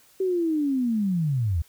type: linear sweep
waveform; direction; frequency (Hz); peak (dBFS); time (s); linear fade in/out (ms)
sine; down; 385.8 to 73.9; -21; 0.2-1.62; 5
effects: white hiss -57 dBFS RMS until 1.68 s